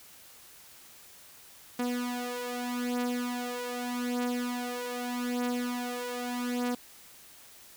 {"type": "beating tone pair", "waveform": "sawtooth", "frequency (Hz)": [244.6, 245.42], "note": ["B3", "B3"], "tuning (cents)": [-16, -11], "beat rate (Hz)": 0.82, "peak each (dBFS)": [-31, -29], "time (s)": [1.79, 6.75], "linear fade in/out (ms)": 5, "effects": ["white hiss -53 dBFS RMS until 7.76 s"]}